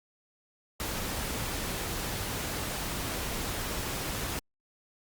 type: noise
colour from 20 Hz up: pink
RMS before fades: -34 dBFS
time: 0.8-4.39 s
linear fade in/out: 0 ms
effects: Opus 48 kbps